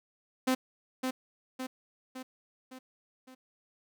sawtooth tone with echo, 258.3 Hz, C4, 22 cents flat, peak -21 dBFS, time 0.47-0.55 s, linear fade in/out 10 ms, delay 560 ms, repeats 5, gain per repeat -5 dB, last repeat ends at 3.35 s, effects none

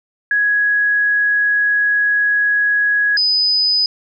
sine tone pair in turn, 1668 / 4998 Hz, G#6 / D#8, +7 / +7 cents, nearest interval octave + perfect fifth, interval 1900 cents, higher second, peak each -12 dBFS, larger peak neither, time 0.31-3.17 / 3.17-3.86 s, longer first, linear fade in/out 2 ms, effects none

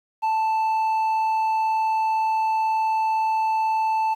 square tone with low-pass filter, 881 Hz, A5, 2 cents sharp, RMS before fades -22 dBFS, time 0.22-4.15 s, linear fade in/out 20 ms, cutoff 1800 Hz, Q 0.7, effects 9-bit

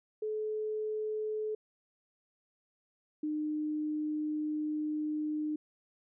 sine tone pair in turn, 430 / 304.1 Hz, A4 / D#4, -40 / -40 cents, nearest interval tritone, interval 600 cents, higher first, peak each -32 / -31 dBFS, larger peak second, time 0.22-1.55 / 3.23-5.56 s, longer second, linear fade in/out 5 ms, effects none

